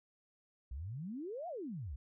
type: exponential two-way sweep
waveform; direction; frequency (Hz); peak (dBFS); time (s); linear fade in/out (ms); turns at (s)
sine; up then down; 58 to 740 to 58; -40; 0.71-1.96; 5; 1.48
effects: none